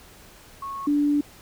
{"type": "tone pair in turn", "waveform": "sine", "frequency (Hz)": [1100, 291.4], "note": ["C#6", "D4"], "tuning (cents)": [-14, -13], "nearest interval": "octave + major seventh", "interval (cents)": 2299, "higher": "first", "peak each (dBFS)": [-30, -18], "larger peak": "second", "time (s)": [[0.62, 0.87], [0.87, 1.21]], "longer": "second", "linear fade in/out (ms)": 5, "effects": ["pink hiss -49 dBFS RMS until 1.41 s"]}